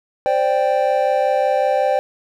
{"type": "chord", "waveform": "triangle", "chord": "C suspended second", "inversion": "none", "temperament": "just", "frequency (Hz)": [523.3, 588.7, 784.9], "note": ["C5", "D5", "G5"], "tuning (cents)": [0, 4, 2], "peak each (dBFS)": -17, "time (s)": [0.26, 1.99], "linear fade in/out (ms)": 0, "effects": []}